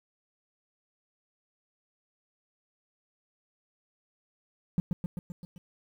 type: tone with echo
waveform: triangle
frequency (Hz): 176.2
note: F3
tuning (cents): +16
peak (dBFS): -18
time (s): 4.78-4.8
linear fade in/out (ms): 0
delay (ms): 130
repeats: 6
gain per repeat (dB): -4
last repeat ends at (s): 5.58
effects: tanh soft clip ceiling -19 dBFS + 10-bit